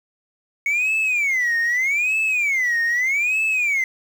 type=tone with vibrato; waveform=sine; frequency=2201 Hz; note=C#7; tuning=13 cents flat; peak=-15 dBFS; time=0.66-3.84 s; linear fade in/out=2 ms; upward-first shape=sine; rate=0.81 Hz; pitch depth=300 cents each way; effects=tanh soft clip ceiling -16 dBFS + 7-bit